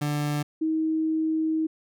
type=tone pair in turn; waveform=30% pulse / sine; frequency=147.4 / 317.2 Hz; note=D3 / D#4; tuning=+7 / +33 cents; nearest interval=octave + minor second; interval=1326 cents; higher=second; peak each=-22 / -22 dBFS; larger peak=neither; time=0.01-0.43 / 0.61-1.67 s; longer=second; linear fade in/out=10 ms; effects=none

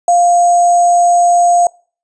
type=tone with sample-and-hold; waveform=sine; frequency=698.5 Hz; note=F5; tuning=in tune; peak=-6 dBFS; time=0.08-1.67 s; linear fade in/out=2 ms; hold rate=7350 Hz; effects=noise-tail reverb RT60 0.4 s tail -25 dB re dry + resampled to 22050 Hz

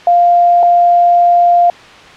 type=tone pair in turn; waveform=sine; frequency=698.5 / 698.5 Hz; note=F5 / F5; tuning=0 / 0 cents; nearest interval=unison; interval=0 cents; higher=neither; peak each=-5 dBFS; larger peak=neither; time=0.07-0.63 / 0.63-1.7 s; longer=second; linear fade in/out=2 ms; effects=white hiss -35 dBFS RMS until 2.16 s + low-pass 3000 Hz 12 dB/octave

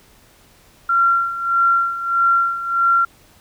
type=tone with tremolo; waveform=sine; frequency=1372 Hz; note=F6; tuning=31 cents flat; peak=-11 dBFS; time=0.89-3.05 s; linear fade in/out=5 ms; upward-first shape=sine; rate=1.6 Hz; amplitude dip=75%; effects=pink hiss -51 dBFS RMS until 3.4 s

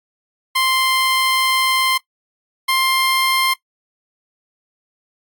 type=tone pair in turn; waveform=15% pulse; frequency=1046.5 / 1054.4 Hz; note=C6 / C6; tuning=0 / +13 cents; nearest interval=unison; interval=13 cents; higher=second; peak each=-8 dBFS; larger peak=neither; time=0.55-1.98 / 2.68-3.54 s; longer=first; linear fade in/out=10 ms; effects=noise-tail reverb RT60 0.1 s tail -20 dB re dry + AAC 64 kbps

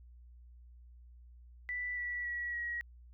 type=tone with pitch steps; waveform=sine; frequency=1975.5 / 1951.7 / 1928.2 / 1904.9 Hz; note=B6 / B6 / B6 / A#6; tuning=0 / -21 / -42 / +37 cents; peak=-35 dBFS; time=1.69-2.81 s; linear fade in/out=0 ms; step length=280 ms; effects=added 60 Hz sine -53 dBFS peak until 3.13 s

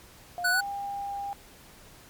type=tone with pitch glide; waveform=sine; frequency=706 to 801.7 Hz; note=F5 to G5; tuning=+19 to +39 cents; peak=-31 dBFS; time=0.38-1.33 s; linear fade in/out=0 ms; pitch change=+220 cents; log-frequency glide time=0.51-0.6 s
type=tone; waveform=square; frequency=1480 Hz; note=F#6; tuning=in tune; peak=-23 dBFS; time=0.44-0.61 s; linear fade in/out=10 ms
effects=pink hiss -52 dBFS RMS until 2.09 s + MP3 96 kbps

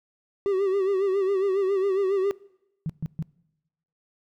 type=tone with vibrato; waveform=triangle; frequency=388 Hz; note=G4; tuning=18 cents flat; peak=-19 dBFS; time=0.46-2.31 s; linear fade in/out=0 ms; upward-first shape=sine; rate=7.3 Hz; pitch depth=72 cents each way
type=tone bursts; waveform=sine; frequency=159 Hz; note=D#3; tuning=38 cents sharp; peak=-25 dBFS; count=3; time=2.86-3.225 s; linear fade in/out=0 ms; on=35 ms; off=130 ms
effects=noise-tail reverb RT60 0.9 s tail -23 dB re dry

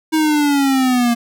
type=linear sweep; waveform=square; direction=down; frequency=318.1 to 233.1 Hz; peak=-13 dBFS; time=0.12-1.15 s; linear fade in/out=20 ms; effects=none

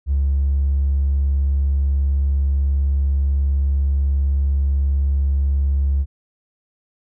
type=tone with tanh clipping; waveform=triangle; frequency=69.3 Hz; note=C#2; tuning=in tune; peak=-14 dBFS; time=0.06-6.06 s; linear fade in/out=50 ms; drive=1 dB; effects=none

